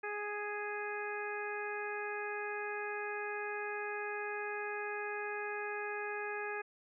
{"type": "harmonic tone", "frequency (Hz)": 415.3, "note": "G#4", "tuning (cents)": 0, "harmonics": [1, 2, 3, 4, 5, 6], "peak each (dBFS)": [-41, -44, -47, -42, -49, -46], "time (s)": [0.03, 6.62], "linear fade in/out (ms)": 10, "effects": []}